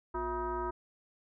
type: tone with frequency modulation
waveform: sine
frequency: 659.3 Hz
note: E5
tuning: in tune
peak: -32 dBFS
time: 0.14-0.71 s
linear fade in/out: 10 ms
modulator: 301 Hz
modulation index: 2
effects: none